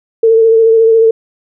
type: tone with vibrato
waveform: sine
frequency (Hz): 450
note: A4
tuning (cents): +39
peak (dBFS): -4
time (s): 0.23-1.11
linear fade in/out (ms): 5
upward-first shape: sine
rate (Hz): 14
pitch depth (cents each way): 25
effects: none